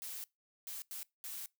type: noise bursts at uneven times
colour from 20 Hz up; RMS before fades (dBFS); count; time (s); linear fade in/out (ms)
blue; -44; 4; 0.02-0.24 / 0.67-0.82 / 0.91-1.03 / 1.24-1.46; 0
effects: noise-tail reverb RT60 0.2 s tail -23 dB re dry

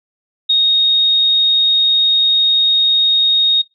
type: tone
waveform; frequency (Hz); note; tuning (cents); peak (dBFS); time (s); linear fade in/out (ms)
sine; 3729; A#7; 0; -9; 0.49-3.62; 10
effects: noise-tail reverb RT60 0.2 s tail -24 dB re dry

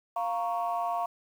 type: chord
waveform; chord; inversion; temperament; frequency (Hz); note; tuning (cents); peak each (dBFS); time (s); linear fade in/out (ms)
sine; Bb minor; second; equal; 698.5 / 932.3 / 1108.7; F5 / Bb5 / Db6; 0 / 0 / 0; -29 / -33 / -33; 0.16-1.06; 5
effects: tanh soft clip ceiling -21 dBFS + 9-bit

